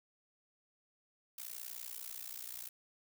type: noise with amplitude modulation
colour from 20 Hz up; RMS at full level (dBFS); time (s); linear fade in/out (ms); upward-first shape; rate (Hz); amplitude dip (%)
blue; -42; 1.38-2.69; 5; sine; 60.5; 95
effects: none